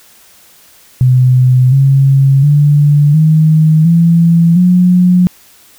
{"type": "tone with pitch steps", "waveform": "sine", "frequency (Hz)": [127.3, 136.44, 146.23, 156.72, 167.97, 180.03], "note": ["C3", "C#3", "D3", "D#3", "E3", "F#3"], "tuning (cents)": [-47, -27, -7, 13, 33, -47], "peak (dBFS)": -4, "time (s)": [1.01, 5.27], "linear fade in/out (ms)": 0, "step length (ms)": 710, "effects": ["white hiss -43 dBFS RMS until 5.78 s"]}